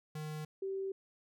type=tone pair in turn; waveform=square / sine; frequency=153.5 / 386.8 Hz; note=D#3 / G4; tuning=-23 / -23 cents; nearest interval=octave + major third; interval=1600 cents; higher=second; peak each=-40 / -35 dBFS; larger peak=second; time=0.15-0.45 / 0.62-0.92 s; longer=neither; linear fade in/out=5 ms; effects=none